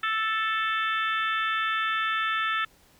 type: harmonic tone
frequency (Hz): 440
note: A4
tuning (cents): 0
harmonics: 3 / 4 / 5 / 6 / 7 / 8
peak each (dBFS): -27 / -29 / -37 / -35 / -39 / -36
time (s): 0.03-2.65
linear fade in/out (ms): 5
effects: pink hiss -59 dBFS RMS until 2.99 s